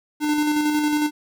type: tone with tremolo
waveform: square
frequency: 299.7 Hz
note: D4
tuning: 35 cents sharp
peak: -18 dBFS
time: 0.2-1.11 s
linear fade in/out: 50 ms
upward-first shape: square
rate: 11 Hz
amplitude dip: 30%
effects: none